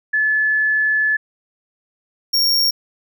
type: tone pair in turn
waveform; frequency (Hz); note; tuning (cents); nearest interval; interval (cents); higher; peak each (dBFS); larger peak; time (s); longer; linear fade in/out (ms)
sine / 45% pulse; 1726 / 5543; A6 / F8; -34 / -14; octave + minor sixth; 2020; second; -14; neither; 0.13-1.17 / 2.33-2.71; first; 10
effects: none